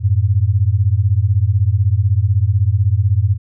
sine beating tone pair, 91.7 / 107.7 Hz, F#2 / A2, -15 / -37 cents, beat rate 16 Hz, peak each -14 dBFS, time 0-3.38 s, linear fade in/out 50 ms, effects none

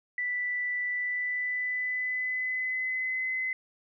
sine tone with pitch glide, 1975.5 to 2038 Hz, B6 to C7, 0 to -46 cents, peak -28 dBFS, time 0.18-3.53 s, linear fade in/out 2 ms, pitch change +54 cents, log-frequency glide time 0.89-3.31 s, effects none

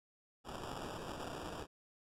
blue noise with sample-and-hold, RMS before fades -45 dBFS, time 0.44-1.67 s, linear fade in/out 50 ms, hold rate 2100 Hz, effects low-pass 10000 Hz 12 dB/octave

